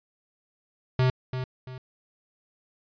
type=tone with echo; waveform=square; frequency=128.5 Hz; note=C3; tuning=31 cents flat; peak=-20 dBFS; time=0.99-1.1 s; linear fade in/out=2 ms; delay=340 ms; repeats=2; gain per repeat=-9 dB; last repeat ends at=1.78 s; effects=resampled to 11025 Hz